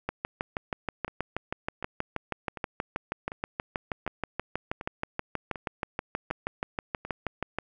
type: two click trains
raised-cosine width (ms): 0.5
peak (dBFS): -22 / -14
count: 9 / 48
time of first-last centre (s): 1.08-7.05 / 0.09-7.586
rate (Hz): 1.34 / 6.27
effects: none